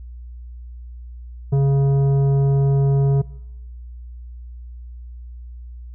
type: tone with tanh clipping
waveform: sine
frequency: 138.3 Hz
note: C#3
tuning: 4 cents flat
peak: -15 dBFS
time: 1.52-3.22 s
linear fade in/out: 10 ms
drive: 10 dB
effects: noise-tail reverb RT60 1.0 s tail -22 dB re dry + added 60 Hz sine -33 dBFS peak until 5.94 s